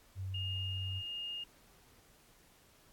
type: tone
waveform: sine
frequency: 94.9 Hz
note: F#2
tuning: 44 cents sharp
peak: -37 dBFS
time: 0.15-1.03 s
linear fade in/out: 50 ms
type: tone with tremolo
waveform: sine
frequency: 2837 Hz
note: F7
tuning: 27 cents sharp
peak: -38 dBFS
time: 0.34-1.44 s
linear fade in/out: 5 ms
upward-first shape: sine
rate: 1.4 Hz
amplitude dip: 25%
effects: pink hiss -64 dBFS RMS until 2.92 s + AAC 64 kbps

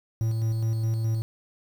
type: tone with tremolo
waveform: triangle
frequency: 112.1 Hz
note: A2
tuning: 33 cents sharp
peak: -20 dBFS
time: 0.21-1.22 s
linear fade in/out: 0 ms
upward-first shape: square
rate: 4.8 Hz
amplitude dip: 25%
effects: 8-bit

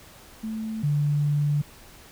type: tone pair in turn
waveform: sine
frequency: 220 / 146.37 Hz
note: A3 / D3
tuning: 0 / -5 cents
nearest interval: perfect fifth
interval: 705 cents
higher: first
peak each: -28 / -20 dBFS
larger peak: second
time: 0.43-0.83 / 0.83-1.62 s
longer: second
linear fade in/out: 10 ms
effects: pink hiss -49 dBFS RMS until 2.11 s

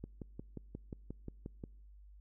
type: click train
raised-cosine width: 3 ms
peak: -30 dBFS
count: 10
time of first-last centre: 0.04-1.639 s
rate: 5.63 Hz
effects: noise-tail reverb RT60 0.9 s tail -26 dB re dry + added 50 Hz sine -54 dBFS peak until 2.2 s

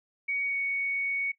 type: tone with pitch glide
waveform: sine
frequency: 2245 to 2228 Hz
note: C#7 to C#7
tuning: +21 to +8 cents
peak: -27 dBFS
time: 0.28-1.32 s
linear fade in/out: 10 ms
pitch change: -13 cents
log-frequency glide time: 0.46-0.57 s
effects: noise-tail reverb RT60 0.1 s tail -17 dB re dry

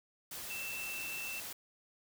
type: tone in noise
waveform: sine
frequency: 2670 Hz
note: E7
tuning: 22 cents sharp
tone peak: -40 dBFS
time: 0.5-1.4 s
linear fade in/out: 5 ms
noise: white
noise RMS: -44 dBFS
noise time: 0.31-1.53 s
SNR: +1 dB
effects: none

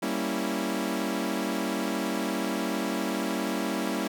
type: chord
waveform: sawtooth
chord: G diminished seventh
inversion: none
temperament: equal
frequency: 196 / 233.1 / 277.2 / 329.6 Hz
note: G3 / Bb3 / Db4 / Fb4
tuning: 0 / 0 / 0 / 0 cents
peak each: -29 dBFS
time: 0.02-4.08 s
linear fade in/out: 10 ms
effects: none

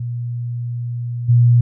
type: tone with level steps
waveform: sine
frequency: 120 Hz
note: B2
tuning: 49 cents flat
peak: -21 / -8 dBFS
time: 0-1.61 s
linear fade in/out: 5 ms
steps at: 1.28 s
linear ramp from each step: 20 ms
effects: none

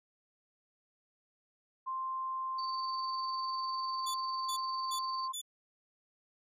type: tone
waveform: sine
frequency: 1050 Hz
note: C6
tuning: 6 cents sharp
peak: -34 dBFS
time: 1.86-5.33 s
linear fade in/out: 20 ms
type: tone with tremolo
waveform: sine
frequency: 4557 Hz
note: C#8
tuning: 47 cents sharp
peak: -38 dBFS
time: 2.58-5.28 s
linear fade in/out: 10 ms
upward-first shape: sine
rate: 20 Hz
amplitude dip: 65%
type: tone bursts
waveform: 20% pulse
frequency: 3477 Hz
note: A7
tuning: 21 cents flat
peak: -32 dBFS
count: 4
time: 4.06-5.416 s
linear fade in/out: 10 ms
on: 84 ms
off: 340 ms
effects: none

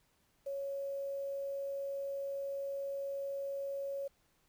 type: tone with quantisation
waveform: sine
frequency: 554.4 Hz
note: C#5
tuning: in tune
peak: -36 dBFS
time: 0.46-4.08 s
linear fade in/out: 10 ms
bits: 10
effects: pink hiss -73 dBFS RMS until 4.48 s

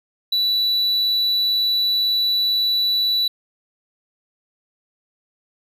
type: tone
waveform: triangle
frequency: 3951 Hz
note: B7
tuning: in tune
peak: -15 dBFS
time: 0.32-3.28 s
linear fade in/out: 5 ms
effects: none

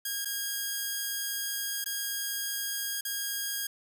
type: tone with dropouts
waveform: 5% pulse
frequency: 1631 Hz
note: G#6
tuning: 32 cents flat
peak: -20 dBFS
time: 0.05-3.67 s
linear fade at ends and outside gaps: 5 ms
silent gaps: 0.248-0.255 / 1.843-1.859 / 3.01-3.05 s
effects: none

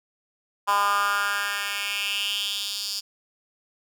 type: tone with high-pass filter sweep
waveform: 10% pulse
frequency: 202.3 Hz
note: G#3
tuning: 45 cents flat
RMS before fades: -26 dBFS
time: 0.67-3.01 s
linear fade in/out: 20 ms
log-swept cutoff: 1000 to 4800 Hz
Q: 4
effects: none

